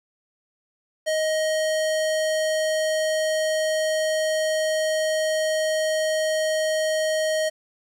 square tone with low-pass filter, 627 Hz, D#5, 13 cents sharp, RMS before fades -23 dBFS, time 1.06-7.5 s, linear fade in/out 20 ms, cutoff 9100 Hz, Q 1.1, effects 9-bit

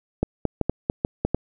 clicks, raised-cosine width 2 ms, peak -7 dBFS, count 8, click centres 0.23 / 0.453 / 0.613 / 0.696 / 0.899 / 1.049 / 1.25 / 1.346 s, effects none

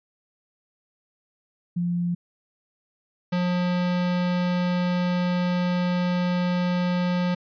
sine / square tone pair in turn, 174.3 / 178.48 Hz, F3 / F3, -3 / +38 cents, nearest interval unison, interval 41 cents, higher second, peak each -22 dBFS, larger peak neither, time 1.76-2.15 / 3.32-7.35 s, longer second, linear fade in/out 10 ms, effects resampled to 11025 Hz

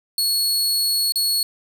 sawtooth tone with dropouts, 4360 Hz, C#8, 29 cents flat, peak -15 dBFS, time 0.18-1.43 s, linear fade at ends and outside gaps 2 ms, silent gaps 1.122-1.157 s, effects none

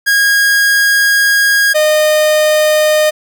45% pulse tone pair in turn, 1636 / 612.8 Hz, G#6 / D#5, -26 / -27 cents, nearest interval octave + perfect fourth, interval 1701 cents, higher first, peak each -8 dBFS, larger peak neither, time 0.06-1.74 / 1.74-3.11 s, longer first, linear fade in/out 20 ms, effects none

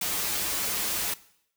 white noise with comb filter, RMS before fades -29 dBFS, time 0.01-1.14 s, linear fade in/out 5 ms, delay 7.8 ms, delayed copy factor -0.7, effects noise-tail reverb RT60 0.7 s tail -19 dB re dry

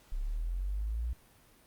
sine linear sweep, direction up, 32.24 to 60.8 Hz, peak -31 dBFS, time 0.12-1.13 s, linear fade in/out 0 ms, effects pink hiss -62 dBFS RMS until 1.66 s + Opus 48 kbps

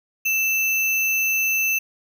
sine tone with sample-and-hold, 2648 Hz, E7, 7 cents sharp, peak -18 dBFS, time 0.25-1.79 s, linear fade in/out 10 ms, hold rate 8820 Hz, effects none

